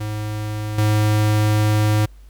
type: tone with level steps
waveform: square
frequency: 106.4 Hz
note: G#2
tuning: 42 cents sharp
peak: -24 / -15 dBFS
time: 0-2.06 s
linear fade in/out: 10 ms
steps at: 0.78 s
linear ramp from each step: 2 ms
effects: added 50 Hz sine -40 dBFS peak until 2.29 s + pink hiss -58 dBFS RMS until 2.29 s